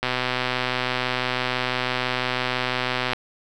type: click train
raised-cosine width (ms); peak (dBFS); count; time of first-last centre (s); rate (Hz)
0.3; -7; 392; 0.03-3.133; 126
effects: none